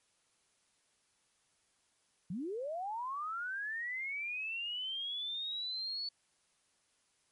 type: linear sweep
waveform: sine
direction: up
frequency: 155.56 to 4462 Hz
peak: -36 dBFS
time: 2.3-6.09 s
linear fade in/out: 5 ms
effects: white hiss -74 dBFS RMS until 7.31 s + MP3 48 kbps